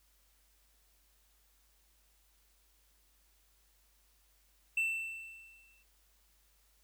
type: tone with exponential decay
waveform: triangle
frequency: 2675 Hz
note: E7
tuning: 25 cents sharp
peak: -26 dBFS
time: 4.77-5.83 s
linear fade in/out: 5 ms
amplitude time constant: 230 ms
effects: added 50 Hz sine -70 dBFS peak until 6.83 s + white hiss -71 dBFS RMS until 6.83 s

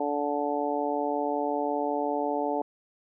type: harmonic tone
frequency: 145.4 Hz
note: D3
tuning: 17 cents flat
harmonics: 2 / 3 / 4 / 5 / 6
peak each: -32 / -32 / -32 / -32 / -32 dBFS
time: 0-2.62 s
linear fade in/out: 5 ms
effects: none

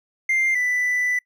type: tone pair in turn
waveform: triangle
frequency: 2098 / 1985.2 Hz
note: C7 / B6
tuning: +4 / +8 cents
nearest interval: minor second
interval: 96 cents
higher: first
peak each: -15 / -17 dBFS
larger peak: first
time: 0.29-0.55 / 0.55-1.19 s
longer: second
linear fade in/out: 5 ms
effects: noise-tail reverb RT60 0.1 s tail -25 dB re dry + tanh soft clip ceiling -11 dBFS

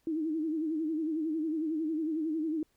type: tone with vibrato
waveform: sine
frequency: 315.1 Hz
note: D#4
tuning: 22 cents sharp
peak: -29 dBFS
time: 0.07-2.63 s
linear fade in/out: 2 ms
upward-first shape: sine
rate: 11 Hz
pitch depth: 85 cents each way
effects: pink hiss -73 dBFS RMS until 2.76 s

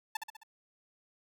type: tone with echo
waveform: sawtooth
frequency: 880 Hz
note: A5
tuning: in tune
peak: -28 dBFS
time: 0.15-0.17 s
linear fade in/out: 5 ms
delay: 66 ms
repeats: 4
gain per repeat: -5 dB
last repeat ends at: 0.434 s
effects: none

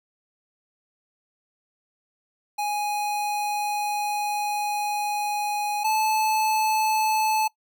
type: tone pair in turn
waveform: square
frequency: 830.6 / 868.8 Hz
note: G#5 / A5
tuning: 0 / -22 cents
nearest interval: minor second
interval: 78 cents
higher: second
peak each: -25 / -21 dBFS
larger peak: second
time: 2.58-5.84 / 5.84-7.48 s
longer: first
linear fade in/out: 10 ms
effects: noise-tail reverb RT60 0.1 s tail -21 dB re dry

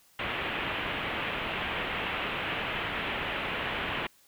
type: low-pass noise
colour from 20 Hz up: white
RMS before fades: -33 dBFS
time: 0.19-4.07 s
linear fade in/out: 5 ms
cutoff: 3100 Hz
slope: 48 dB/octave
effects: white hiss -62 dBFS RMS until 4.27 s

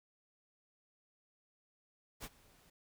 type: noise with ADSR envelope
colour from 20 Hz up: pink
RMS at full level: -43 dBFS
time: 2.2-2.7 s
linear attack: 42 ms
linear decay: 43 ms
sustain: -23 dB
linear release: 4 ms
effects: none

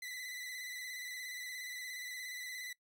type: tone with vibrato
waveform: sawtooth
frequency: 2000 Hz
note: B6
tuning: 21 cents sharp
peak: -39 dBFS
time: 0.02-2.73 s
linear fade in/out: 5 ms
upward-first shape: square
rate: 17 Hz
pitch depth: 32 cents each way
effects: noise-tail reverb RT60 0.1 s tail -20 dB re dry

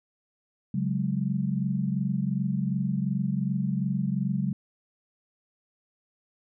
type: chord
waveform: sine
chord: C# suspended fourth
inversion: none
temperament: equal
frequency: 138.59 / 185 / 207.7 Hz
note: C#3 / F#3 / G#3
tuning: 0 / 0 / 0 cents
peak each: -29 / -28 / -30 dBFS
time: 0.74-4.53 s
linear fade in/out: 5 ms
effects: none

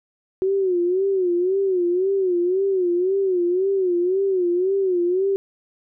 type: tone with vibrato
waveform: sine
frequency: 370 Hz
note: F#4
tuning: in tune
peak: -17 dBFS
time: 0.42-5.36 s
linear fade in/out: 0 ms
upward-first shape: sine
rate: 1.9 Hz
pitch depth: 110 cents each way
effects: none

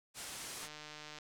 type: low-pass noise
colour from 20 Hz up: white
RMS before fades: -46 dBFS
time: 0.14-0.69 s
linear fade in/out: 50 ms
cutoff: 10000 Hz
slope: 24 dB/octave
type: click train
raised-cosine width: 0.2 ms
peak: -31 dBFS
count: 85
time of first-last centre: 0.63-1.186 s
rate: 151 Hz
effects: none

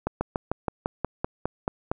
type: slowing click train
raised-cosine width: 1 ms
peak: -11 dBFS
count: 11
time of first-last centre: 0.07-1.915 s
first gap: 140 ms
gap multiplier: 1.06
effects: none

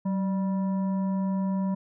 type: tone with frequency modulation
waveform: sine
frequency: 190 Hz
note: F#3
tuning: 46 cents sharp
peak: -24 dBFS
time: 0.05-1.75 s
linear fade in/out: 10 ms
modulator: 783 Hz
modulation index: 0.37
effects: none

